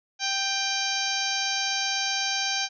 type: harmonic tone with a mistuned harmonic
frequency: 784 Hz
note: G5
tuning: in tune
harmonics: 1 / 2 / 3 / 4 / 5 / 6 / 7 / 8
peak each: -33 / -33 / -33 / -33 / -33 / -33 / -33 / -33 dBFS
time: 0.19-2.69 s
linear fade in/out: 50 ms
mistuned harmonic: 3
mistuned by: +30 cents
effects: none